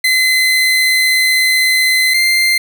30% pulse tone pair in turn, 2044 / 2091 Hz, C7 / C7, -41 / -2 cents, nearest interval unison, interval 39 cents, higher second, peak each -7 dBFS, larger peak neither, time 0.04-2.14 / 2.14-2.58 s, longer first, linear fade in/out 5 ms, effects none

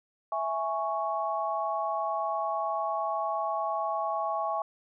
sine chord, C# minor, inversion first, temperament equal, 659.3 / 830.6 / 1108.7 Hz, E5 / G#5 / C#6, 0 / 0 / 0 cents, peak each -32 dBFS, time 0.32-4.62 s, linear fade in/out 2 ms, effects none

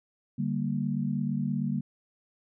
sine chord, G minor, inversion second, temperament equal, 146.83 / 196 / 233.1 Hz, D3 / G3 / Bb3, 0 / 0 / 0 cents, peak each -31 dBFS, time 0.38-1.81 s, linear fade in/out 10 ms, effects none

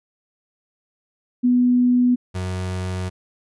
sine / 35% pulse tone pair in turn, 246.9 / 92.19 Hz, B3 / F#2, 0 / -6 cents, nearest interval octave + perfect fourth, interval 1706 cents, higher first, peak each -13 / -22 dBFS, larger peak first, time 1.43-2.16 / 2.34-3.1 s, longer second, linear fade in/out 20 ms, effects resampled to 24000 Hz

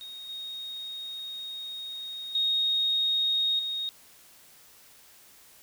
sine tone with level steps, 3731 Hz, A#7, 1 cent sharp, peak -39 / -35 / -23 / -29 dBFS, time 0.01-3.89 s, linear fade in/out 0 ms, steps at 0.29 / 2.35 / 3.59 s, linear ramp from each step 2 ms, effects white hiss -55 dBFS RMS until 5.62 s

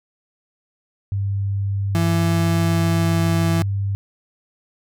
sine tone, 99.2 Hz, G2, 21 cents sharp, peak -19 dBFS, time 1.12-3.95 s, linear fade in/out 0 ms
35% pulse tone with pitch glide, 167.3 to 166.05 Hz, E3 to E3, +26 to +13 cents, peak -16 dBFS, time 1.95-3.62 s, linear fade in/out 0 ms, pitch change -13 cents, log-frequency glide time 2.23-3.43 s
effects none

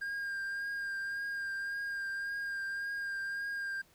triangle tone with vibrato, 1607 Hz, G6, 43 cents sharp, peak -33 dBFS, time 0.01-3.82 s, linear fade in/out 10 ms, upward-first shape triangle, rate 1.8 Hz, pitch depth 24 cents each way, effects pink hiss -65 dBFS RMS until 3.94 s

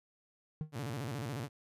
triangle tone with exponential decay, 154.6 Hz, D#3, 11 cents flat, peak -29 dBFS, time 0.61-0.73 s, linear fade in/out 0 ms, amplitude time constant 25 ms
sawtooth tone with vibrato, 128.1 Hz, C3, 36 cents flat, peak -33 dBFS, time 0.72-1.49 s, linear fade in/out 50 ms, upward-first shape square, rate 14 Hz, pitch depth 210 cents each way
effects resampled to 32000 Hz

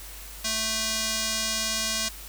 square tone with band-pass filter, 220.2 Hz, A3, 2 cents sharp, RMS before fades -28 dBFS, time 0.44-2.09 s, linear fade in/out 10 ms, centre 5900 Hz, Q 1.3, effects added 50 Hz sine -43 dBFS peak until 2.28 s + white hiss -43 dBFS RMS until 2.28 s

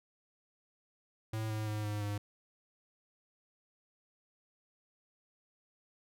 square tone with pitch steps, 110 / 108.17 / 106.38 / 104.61 / 102.87 Hz, A2 / A2 / G#2 / G#2 / G#2, 0 / -29 / +42 / +13 / -16 cents, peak -35 dBFS, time 1.33-2.18 s, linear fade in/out 5 ms, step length 170 ms, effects none

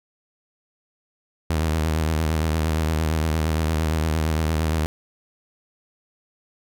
sawtooth tone with vibrato, 79 Hz, D#2, 27 cents sharp, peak -16 dBFS, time 1.5-4.86 s, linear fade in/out 0 ms, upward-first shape triangle, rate 8.7 Hz, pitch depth 75 cents each way, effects none

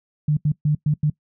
sine tone bursts at uneven times, 150 Hz, D3, 37 cents sharp, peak -15 dBFS, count 5, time 0.28-0.37 / 0.45-0.52 / 0.65-0.75 / 0.86-0.94 / 1.03-1.1 s, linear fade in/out 5 ms, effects noise-tail reverb RT60 0.1 s tail -21 dB re dry

